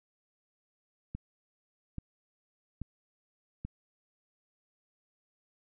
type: click train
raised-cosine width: 5 ms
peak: -25 dBFS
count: 4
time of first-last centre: 1.15-3.65 s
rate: 1.2 Hz
effects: none